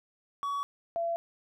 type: tone pair in turn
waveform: triangle / sine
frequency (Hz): 1129 / 676.2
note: C#6 / E5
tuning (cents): +31 / +44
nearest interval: major sixth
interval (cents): 887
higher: first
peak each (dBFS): -28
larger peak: neither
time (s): 0.43-0.63 / 0.96-1.16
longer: neither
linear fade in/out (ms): 0
effects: none